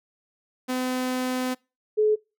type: tone pair in turn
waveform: sawtooth / sine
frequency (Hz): 254.5 / 427.4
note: C4 / G#4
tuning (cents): -48 / +50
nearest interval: major sixth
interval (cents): 898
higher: second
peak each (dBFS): -21 / -17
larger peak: second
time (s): 0.68-1.55 / 1.97-2.16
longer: first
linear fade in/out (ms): 20
effects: noise-tail reverb RT60 0.3 s tail -26 dB re dry